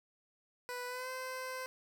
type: tone with pitch glide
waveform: 15% pulse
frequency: 493.9 to 515.5 Hz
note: B4 to C5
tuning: 0 to -26 cents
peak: -33 dBFS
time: 0.69-1.66 s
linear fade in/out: 0 ms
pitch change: +74 cents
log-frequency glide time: 0.87-1.09 s
effects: none